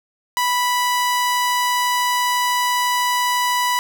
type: tone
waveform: sawtooth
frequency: 986 Hz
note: B5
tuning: 3 cents flat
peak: -13 dBFS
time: 0.37-3.79 s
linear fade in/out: 0 ms
effects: none